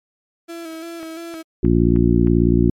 35% pulse tone with vibrato, 329.6 Hz, E4, in tune, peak -28 dBFS, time 0.48-1.43 s, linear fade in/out 20 ms, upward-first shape square, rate 2.9 Hz, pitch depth 33 cents each way
click train, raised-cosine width 0.5 ms, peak -23 dBFS, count 5, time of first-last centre 1.03-2.272 s, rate 3.22 Hz
harmonic tone, 58.27 Hz, A#1, in tune, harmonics 1 / 2 / 3 / 4 / 5 / 6, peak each -19 / -19 / -19 / -19 / -19 / -19 dBFS, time 1.63-2.7 s, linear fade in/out 5 ms
effects MP3 64 kbps

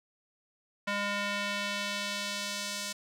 square tone with band-pass filter sweep, 203.2 Hz, G#3, 38 cents flat, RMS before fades -34 dBFS, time 0.87-2.93 s, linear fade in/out 10 ms, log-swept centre 1900 to 6000 Hz, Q 0.94, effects none

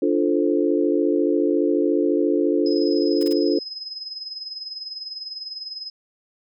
sine chord, D minor seventh, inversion none, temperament equal with one note detuned, 293.7 / 348 / 440 / 523.3 Hz, D4 / F4 / A4 / C5, 0 / -6 / 0 / 0 cents, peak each -21 / -21 / -23 / -27 dBFS, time 0.02-3.59 s, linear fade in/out 5 ms
sine tone with tremolo, 5080 Hz, D#8, 35 cents sharp, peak -28 dBFS, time 2.66-5.9 s, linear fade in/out 2 ms, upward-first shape sine, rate 20 Hz, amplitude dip 65%
white noise bursts, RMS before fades -39 dBFS, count 3, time 3.21-3.329 s, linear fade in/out 2 ms, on 21 ms, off 28 ms
effects none

